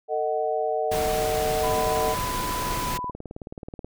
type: chord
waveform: sine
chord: D# diminished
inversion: second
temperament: just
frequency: 448 / 622.3 / 746.7 Hz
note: A4 / D#5 / F#5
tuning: +31 / 0 / +16 cents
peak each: -27 dBFS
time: 0.08-2.16 s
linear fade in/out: 50 ms
type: noise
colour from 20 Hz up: pink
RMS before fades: -30 dBFS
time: 0.91-2.98 s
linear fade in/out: 10 ms
type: tone with pitch glide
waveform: sine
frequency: 1000 to 993.7 Hz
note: B5 to B5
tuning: +21 to +10 cents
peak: -28 dBFS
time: 1.63-3.11 s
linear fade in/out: 10 ms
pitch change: -11 cents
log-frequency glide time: 2.17-2.84 s
type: click train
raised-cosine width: 2 ms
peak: -23 dBFS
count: 40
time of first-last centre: 1.76-3.846 s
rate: 18.7 Hz
effects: none